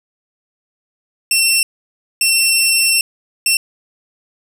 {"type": "tone bursts at uneven times", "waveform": "15% pulse", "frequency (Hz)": 2705, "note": "E7", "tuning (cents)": 44, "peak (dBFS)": -4, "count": 3, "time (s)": [[1.31, 1.63], [2.21, 3.01], [3.46, 3.57]], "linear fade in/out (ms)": 2, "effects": []}